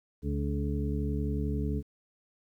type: harmonic tone with a mistuned harmonic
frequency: 71.3 Hz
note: C#2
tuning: 49 cents sharp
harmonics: 1 / 2 / 3 / 4 / 6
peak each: -31 / -34 / -36 / -37 / -39 dBFS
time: 0.22-1.83 s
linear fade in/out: 50 ms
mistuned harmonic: 4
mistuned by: +25 cents
effects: 11-bit